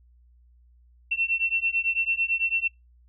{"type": "beating tone pair", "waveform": "sine", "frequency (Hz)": [2699, 2708], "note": ["E7", "E7"], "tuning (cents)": [40, 46], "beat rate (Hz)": 9, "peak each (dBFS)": [-26, -26], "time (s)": [1.11, 2.68], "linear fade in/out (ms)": 10, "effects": ["noise-tail reverb RT60 0.2 s tail -26 dB re dry", "added 60 Hz sine -54 dBFS peak until 3.08 s"]}